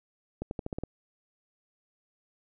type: accelerating click train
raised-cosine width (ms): 2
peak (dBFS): -20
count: 7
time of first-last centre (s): 0.42-0.836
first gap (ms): 91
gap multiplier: 0.89
effects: none